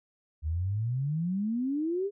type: exponential sweep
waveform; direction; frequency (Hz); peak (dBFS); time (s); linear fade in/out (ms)
sine; up; 73.9 to 415.1; -27; 0.42-2.11; 50
effects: none